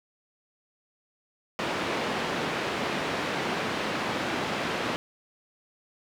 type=band-pass noise; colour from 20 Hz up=pink; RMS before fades=-30 dBFS; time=1.59-4.96 s; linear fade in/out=0 ms; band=220 to 3100 Hz; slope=12 dB/octave; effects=none